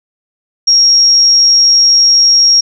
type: tone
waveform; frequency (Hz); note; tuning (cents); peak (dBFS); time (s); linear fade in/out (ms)
sine; 5588; F8; 0; -4; 0.67-2.61; 10
effects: none